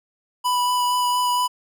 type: tone with vibrato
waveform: square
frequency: 987.8 Hz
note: B5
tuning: in tune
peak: -19 dBFS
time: 0.44-1.48 s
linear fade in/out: 20 ms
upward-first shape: sine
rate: 4.3 Hz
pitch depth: 11 cents each way
effects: none